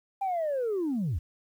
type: linear sweep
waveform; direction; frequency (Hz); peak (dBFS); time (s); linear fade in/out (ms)
sine; down; 802 to 64; -25; 0.21-1.19; 10
effects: tanh soft clip ceiling -24 dBFS + 10-bit